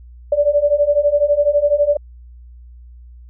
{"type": "beating tone pair", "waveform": "sine", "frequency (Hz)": [575, 587], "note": ["D5", "D5"], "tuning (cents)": [-37, -1], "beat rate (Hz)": 12, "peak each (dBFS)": [-16, -14], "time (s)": [0.32, 1.97], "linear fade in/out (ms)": 5, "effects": ["added 60 Hz sine -37 dBFS peak until 3.29 s"]}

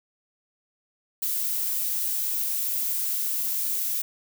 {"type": "noise", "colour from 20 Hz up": "violet", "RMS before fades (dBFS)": -27, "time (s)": [1.22, 4.02], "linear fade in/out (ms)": 5, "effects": []}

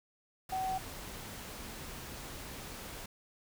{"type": "tone in noise", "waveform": "sine", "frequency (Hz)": 756, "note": "F#5", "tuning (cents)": 37, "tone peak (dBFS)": -32, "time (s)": [0.52, 0.78], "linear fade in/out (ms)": 5, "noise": "pink", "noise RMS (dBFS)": -45, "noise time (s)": [0.49, 3.06], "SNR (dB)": 10, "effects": []}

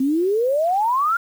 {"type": "exponential sweep", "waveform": "sine", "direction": "up", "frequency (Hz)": [256, 1426], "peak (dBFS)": -16, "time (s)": [0, 1.17], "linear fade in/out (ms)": 5, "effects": ["7-bit"]}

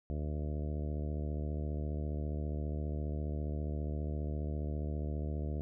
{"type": "harmonic tone", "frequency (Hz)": 74.8, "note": "D2", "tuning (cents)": 32, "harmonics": [1, 2, 3, 4, 5, 6, 7, 8, 9], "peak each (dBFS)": [-35, -41, -45, -47, -49, -51, -52, -53, -54], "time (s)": [0.1, 5.61], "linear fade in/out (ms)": 0, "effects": []}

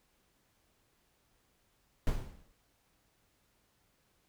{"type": "noise with exponential decay", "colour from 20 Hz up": "brown", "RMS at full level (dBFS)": -28, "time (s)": [2.07, 2.52], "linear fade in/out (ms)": 1, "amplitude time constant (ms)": 96, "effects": ["pink hiss -73 dBFS RMS until 4.28 s"]}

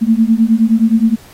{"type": "beating tone pair", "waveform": "sine", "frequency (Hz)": [220, 229.6], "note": ["A3", "A#3"], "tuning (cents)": [0, -26], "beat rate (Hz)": 9.6, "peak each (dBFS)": -11, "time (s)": [0.01, 1.16], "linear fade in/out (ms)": 20, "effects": ["pink hiss -42 dBFS RMS until 1.33 s", "AAC 48 kbps"]}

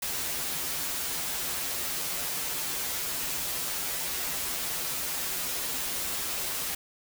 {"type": "noise with comb filter", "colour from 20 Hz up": "white", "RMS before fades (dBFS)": -32, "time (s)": [0.02, 6.75], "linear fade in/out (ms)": 5, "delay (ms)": 9.4, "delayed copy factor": -0.85, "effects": []}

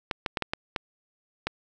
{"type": "clicks", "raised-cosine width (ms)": 0.3, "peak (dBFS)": -11, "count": 7, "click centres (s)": [0.112, 0.262, 0.372, 0.423, 0.535, 0.762, 1.47], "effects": []}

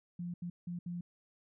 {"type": "tone bursts at uneven times", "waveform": "sine", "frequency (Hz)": 174.61, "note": "F3", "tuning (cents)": 0, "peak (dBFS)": -37, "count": 4, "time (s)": [[0.19, 0.34], [0.42, 0.5], [0.67, 0.79], [0.86, 1.01]], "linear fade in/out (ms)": 5, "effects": []}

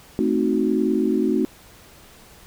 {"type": "chord", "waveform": "sine", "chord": "A diminished seventh", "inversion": "none", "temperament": "equal", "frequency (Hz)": [220, 261.6, 311.1, 370], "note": ["A3", "C4", "Eb4", "Gb4"], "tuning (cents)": [0, 0, 0, 0], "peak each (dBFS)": -23, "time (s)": [0.19, 1.45], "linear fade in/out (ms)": 0, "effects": ["pink hiss -48 dBFS RMS until 2.46 s"]}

